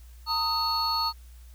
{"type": "tone cluster", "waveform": "triangle", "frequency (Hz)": [912, 1252, 4389], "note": ["A#5", "D#6", "C#8"], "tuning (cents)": [-38, 10, -18], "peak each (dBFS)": [-28, -28, -26], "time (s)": [0.26, 1.13], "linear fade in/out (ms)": 50, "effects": ["added 60 Hz sine -45 dBFS peak until 1.54 s", "white hiss -60 dBFS RMS until 1.54 s"]}